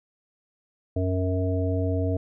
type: harmonic tone with a mistuned harmonic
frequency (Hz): 92.5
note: F#2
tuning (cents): 0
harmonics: 1 / 3 / 5 / 7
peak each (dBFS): -24 / -29 / -31 / -32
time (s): 0.96-2.17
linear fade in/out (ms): 5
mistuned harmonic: 1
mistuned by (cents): -18
effects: none